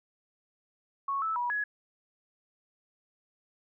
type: tone with pitch steps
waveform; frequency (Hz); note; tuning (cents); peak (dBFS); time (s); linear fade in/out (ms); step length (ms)
sine; 1105 / 1311 / 969 / 1681; C#6 / E6 / B5 / G#6; -6 / -10 / -33 / +20; -28; 1.08-1.64; 5; 140
effects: none